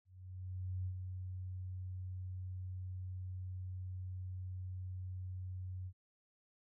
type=tone with ADSR envelope; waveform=sine; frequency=92.3 Hz; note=F#2; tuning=4 cents flat; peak=-36 dBFS; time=0.05-5.93 s; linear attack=810 ms; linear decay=75 ms; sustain=-5 dB; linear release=64 ms; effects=none